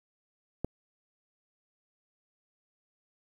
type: click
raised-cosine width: 2 ms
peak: -17 dBFS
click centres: 0.646 s
effects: 9-bit